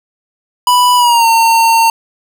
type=tone with pitch glide; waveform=square; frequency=987.8 to 911.1 Hz; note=B5 to A#5; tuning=0 to -40 cents; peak=-7 dBFS; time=0.67-1.9 s; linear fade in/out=2 ms; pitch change=-140 cents; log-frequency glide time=0.96-1.27 s; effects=none